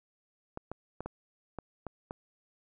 clicks, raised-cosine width 1 ms, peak -24 dBFS, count 7, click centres 0.574 / 0.716 / 1.006 / 1.06 / 1.587 / 1.867 / 2.109 s, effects none

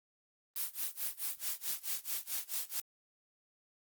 blue noise with tremolo, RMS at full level -35 dBFS, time 0.56-2.8 s, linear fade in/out 0 ms, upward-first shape sine, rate 4.6 Hz, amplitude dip 95%, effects Opus 32 kbps

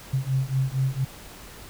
sine beating tone pair, 130.81 / 135.11 Hz, C3 / C#3, 0 / -44 cents, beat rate 4.3 Hz, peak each -25 dBFS, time 0.13-1.05 s, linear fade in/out 10 ms, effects added 50 Hz sine -50 dBFS peak until 1.69 s + pink hiss -44 dBFS RMS until 1.69 s

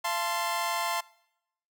sawtooth chord, F major, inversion none, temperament equal with one note detuned, 684.1 / 880 / 1046.5 Hz, F5 / A5 / C6, -36 / 0 / 0 cents, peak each -30 / -29 / -27 dBFS, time 0.04-1.01 s, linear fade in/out 10 ms, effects noise-tail reverb RT60 0.8 s tail -23 dB re dry

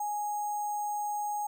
sine tone with sample-and-hold, 830.6 Hz, G#5, in tune, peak -30 dBFS, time 0-1.47 s, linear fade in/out 5 ms, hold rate 7350 Hz, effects none

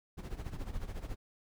brown noise with tremolo, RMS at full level -37 dBFS, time 0.17-1.16 s, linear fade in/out 20 ms, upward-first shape sine, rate 14 Hz, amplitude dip 75%, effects none

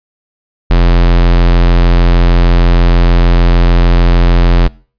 square tone, 43.26 Hz, F1, 16 cents flat, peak -5 dBFS, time 0.7-4.68 s, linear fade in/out 10 ms, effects noise-tail reverb RT60 0.4 s tail -23 dB re dry + resampled to 11025 Hz

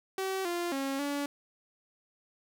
sawtooth tone with pitch steps, 382.2 / 347.2 / 272.5 / 285.6 Hz, G4 / F4 / C#4 / D4, -44 / -10 / -29 / -48 cents, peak -27 dBFS, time 0.18-1.26 s, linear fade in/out 2 ms, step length 270 ms, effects none

